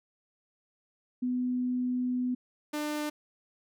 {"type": "tone pair in turn", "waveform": ["sine", "sawtooth"], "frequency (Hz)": [249.8, 299.3], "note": ["B3", "D4"], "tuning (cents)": [20, 33], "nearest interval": "minor third", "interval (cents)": 313, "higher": "second", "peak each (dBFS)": -27, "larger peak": "neither", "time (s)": [[1.22, 2.35], [2.73, 3.1]], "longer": "first", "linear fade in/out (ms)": 10, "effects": []}